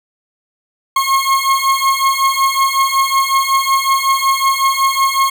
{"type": "beating tone pair", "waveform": "40% pulse", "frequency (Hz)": [1079, 1084.4], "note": ["C#6", "C#6"], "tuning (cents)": [-47, -38], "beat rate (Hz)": 5.4, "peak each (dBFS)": [-14, -14], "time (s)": [0.96, 5.3], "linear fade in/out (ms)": 5, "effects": []}